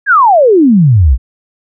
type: exponential sweep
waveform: sine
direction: down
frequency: 1703 to 55 Hz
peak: -3 dBFS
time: 0.06-1.18 s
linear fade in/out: 50 ms
effects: none